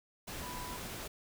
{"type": "tone in noise", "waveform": "sine", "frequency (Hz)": 989, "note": "B5", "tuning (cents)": 2, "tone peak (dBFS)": -44, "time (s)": [0.42, 0.77], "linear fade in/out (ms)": 10, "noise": "pink", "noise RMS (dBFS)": -43, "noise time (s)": [0.27, 1.08], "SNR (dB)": -4, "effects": []}